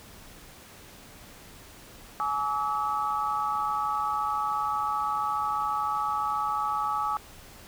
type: tone cluster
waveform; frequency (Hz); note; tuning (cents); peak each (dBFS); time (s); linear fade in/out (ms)
sine; 844 / 1147 / 1287; G#5 / D6 / E6; +28 / -41 / -42; -30; 2.2-7.17; 0
effects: pink hiss -49 dBFS RMS until 7.67 s